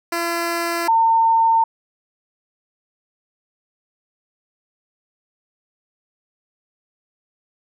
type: tone pair in turn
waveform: 10% pulse / sine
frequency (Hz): 339.6 / 906.6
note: F4 / A#5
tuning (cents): -48 / -48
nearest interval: octave + perfect fourth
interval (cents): 1700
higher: second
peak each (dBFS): -12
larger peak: neither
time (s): 0.12-0.88 / 0.88-1.64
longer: neither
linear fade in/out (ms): 5
effects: none